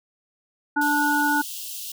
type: harmonic tone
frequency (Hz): 292.5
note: D4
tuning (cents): -7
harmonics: 1 / 3 / 5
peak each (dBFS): -24 / -23 / -22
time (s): 0.76-1.42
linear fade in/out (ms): 10
type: high-pass noise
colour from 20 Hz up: white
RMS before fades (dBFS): -34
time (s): 0.81-1.92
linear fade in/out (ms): 5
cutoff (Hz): 2700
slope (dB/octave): 96
effects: none